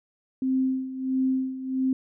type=tone with tremolo; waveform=sine; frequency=261.6 Hz; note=C4; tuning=in tune; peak=-20 dBFS; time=0.42-1.93 s; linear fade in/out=2 ms; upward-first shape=sine; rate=1.5 Hz; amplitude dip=75%; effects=none